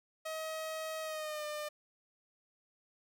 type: tone with pitch glide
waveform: sawtooth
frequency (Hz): 634 to 600.8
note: D#5 to D5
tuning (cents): +32 to +39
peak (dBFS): -34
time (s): 0.25-1.69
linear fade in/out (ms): 10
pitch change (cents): -93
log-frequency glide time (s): 1.02-1.45
effects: none